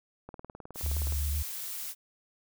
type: click train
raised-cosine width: 1 ms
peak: -29 dBFS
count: 17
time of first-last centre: 0.29-1.123 s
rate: 19.2 Hz
type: noise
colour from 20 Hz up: blue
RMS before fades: -38 dBFS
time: 0.74-1.95 s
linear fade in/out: 50 ms
type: tone with vibrato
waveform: sine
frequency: 73.42 Hz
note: D2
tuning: in tune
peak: -28 dBFS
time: 0.83-1.43 s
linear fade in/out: 10 ms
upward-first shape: sine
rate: 7.9 Hz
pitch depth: 46 cents each way
effects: none